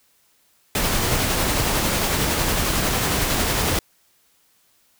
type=noise with tremolo; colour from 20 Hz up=pink; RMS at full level=-20 dBFS; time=0.75-3.79 s; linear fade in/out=2 ms; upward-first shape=sine; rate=11 Hz; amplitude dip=25%; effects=white hiss -61 dBFS RMS until 4.99 s